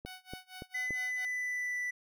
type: click train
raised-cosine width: 2 ms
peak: -28 dBFS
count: 4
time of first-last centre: 0.05-0.907 s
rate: 3.5 Hz
type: tone with tremolo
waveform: 10% pulse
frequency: 744 Hz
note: F#5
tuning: 9 cents sharp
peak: -36 dBFS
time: 0.06-1.25 s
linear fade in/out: 0 ms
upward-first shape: sine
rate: 4.4 Hz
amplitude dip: 95%
type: tone with pitch glide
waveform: triangle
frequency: 2011 to 1976.5 Hz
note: B6 to B6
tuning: +31 to +1 cents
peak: -31 dBFS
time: 0.74-1.91 s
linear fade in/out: 10 ms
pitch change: -30 cents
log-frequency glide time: 0.93-1.8 s
effects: none